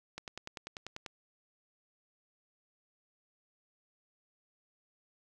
click train, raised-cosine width 0.2 ms, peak -24 dBFS, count 10, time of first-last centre 0.18-1.062 s, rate 10.2 Hz, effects none

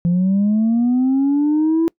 sine linear sweep, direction up, 169.8 to 333.3 Hz, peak -11 dBFS, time 0.05-1.88 s, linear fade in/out 0 ms, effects noise-tail reverb RT60 0.1 s tail -26 dB re dry + tanh soft clip ceiling -11 dBFS

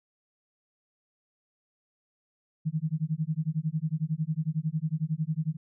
sine tone with tremolo, 157.1 Hz, D#3, 17 cents sharp, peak -23 dBFS, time 2.65-5.57 s, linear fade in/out 20 ms, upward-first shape sine, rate 11 Hz, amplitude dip 100%, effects none

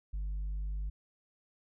sine tone with tanh clipping, 49.96 Hz, G1, 34 cents sharp, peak -34 dBFS, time 0.13-0.9 s, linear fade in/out 10 ms, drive 2 dB, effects none

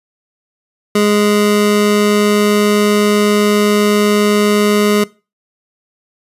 square tone pair together, 207.7 / 415.4 Hz, G#3 / G#4, 0 / 0 cents, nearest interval octave, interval 1200 cents, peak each -13 dBFS, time 0.95-5.04 s, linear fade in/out 5 ms, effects noise-tail reverb RT60 0.3 s tail -21 dB re dry + resampled to 32000 Hz

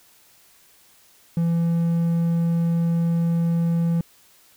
triangle tone, 168.1 Hz, E3, 34 cents sharp, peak -16 dBFS, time 1.37-4.01 s, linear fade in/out 2 ms, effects white hiss -55 dBFS RMS until 4.56 s

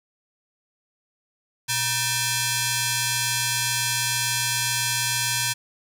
5% pulse ring-modulated tone, 833 Hz, G#5, 5 cents sharp, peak -7 dBFS, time 1.68-5.54 s, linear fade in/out 20 ms, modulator 712 Hz, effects none

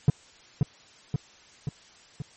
triangle tone with echo, 141.4 Hz, C#3, 35 cents sharp, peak -11 dBFS, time 0.08-0.1 s, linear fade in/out 2 ms, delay 530 ms, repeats 4, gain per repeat -4 dB, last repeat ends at 2.22 s, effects white hiss -54 dBFS RMS until 2.36 s + MP3 32 kbps

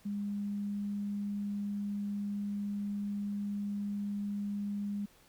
sine tone, 203.5 Hz, G#3, 35 cents flat, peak -33 dBFS, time 0.05-5.06 s, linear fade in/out 10 ms, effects pink hiss -63 dBFS RMS until 5.28 s

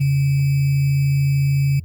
sine tone with sample-and-hold, 138.59 Hz, C#3, in tune, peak -14 dBFS, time 0-1.8 s, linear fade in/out 10 ms, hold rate 2450 Hz, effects added 85 Hz sine -32 dBFS peak until 1.84 s + Opus 32 kbps

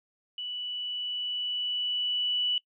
sine tone with level ramp, 2960 Hz, F#7, in tune, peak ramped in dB -33 to -24 dBFS, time 0.38-2.58 s, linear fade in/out 2 ms, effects noise-tail reverb RT60 0.1 s tail -22 dB re dry

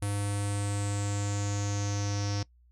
square tone with low-pass filter sweep, 101.6 Hz, G#2, 38 cents flat, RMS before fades -31 dBFS, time 0.02-2.43 s, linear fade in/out 5 ms, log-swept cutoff 9900 to 5500 Hz, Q 7.4, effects noise-tail reverb RT60 0.1 s tail -21 dB re dry + added 60 Hz sine -58 dBFS peak until 2.71 s

